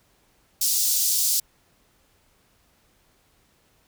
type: high-pass noise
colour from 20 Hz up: pink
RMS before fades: -22 dBFS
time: 0.61-1.4 s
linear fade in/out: 5 ms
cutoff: 4900 Hz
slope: 24 dB/octave
effects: pink hiss -63 dBFS RMS until 3.87 s